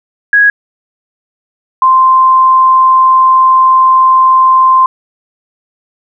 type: tone pair in turn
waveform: sine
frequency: 1659 / 1043.3 Hz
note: G#6 / C6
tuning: -2 / -5 cents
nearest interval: minor sixth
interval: 803 cents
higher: first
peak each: -3 dBFS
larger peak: neither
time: 0.33-0.5 / 1.82-4.86 s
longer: second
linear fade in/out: 2 ms
effects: none